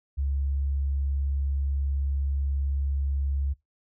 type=tone; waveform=sine; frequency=69.3 Hz; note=C#2; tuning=in tune; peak=-24 dBFS; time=0.17-3.54 s; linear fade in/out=20 ms; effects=noise-tail reverb RT60 0.2 s tail -23 dB re dry